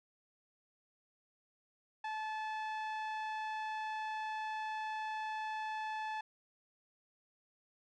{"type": "tone with low-pass filter", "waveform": "sawtooth", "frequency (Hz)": 867, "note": "A5", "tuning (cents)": -26, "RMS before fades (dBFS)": -40, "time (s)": [2.04, 6.21], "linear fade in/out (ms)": 5, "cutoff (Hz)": 2600, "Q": 0.68, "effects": []}